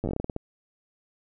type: slowing click train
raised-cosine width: 2 ms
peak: -16 dBFS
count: 12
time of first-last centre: 0.04-0.364 s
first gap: 9 ms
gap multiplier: 1.22
effects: none